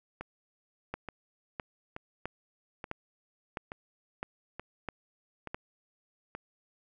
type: two click trains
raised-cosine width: 0.5 ms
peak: -24 / -20 dBFS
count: 8 / 8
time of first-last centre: 0.21-6.35 / 0.94-5.545 s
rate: 1.14 / 1.52 Hz
effects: none